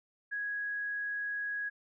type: tone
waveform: sine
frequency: 1661.2 Hz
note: G#6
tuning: in tune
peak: -33 dBFS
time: 0.31-1.7 s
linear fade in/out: 20 ms
effects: none